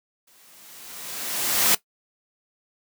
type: noise with exponential growth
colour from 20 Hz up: white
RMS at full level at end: -17 dBFS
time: 0.27-1.75 s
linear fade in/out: 5 ms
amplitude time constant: 320 ms
effects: noise-tail reverb RT60 0.1 s tail -17 dB re dry + high-pass 150 Hz 12 dB/octave